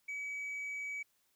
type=tone; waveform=sine; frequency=2278 Hz; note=C#7; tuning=47 cents sharp; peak=-35 dBFS; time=0.08-1.03 s; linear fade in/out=10 ms; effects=tanh soft clip ceiling -37 dBFS + white hiss -75 dBFS RMS until 1.35 s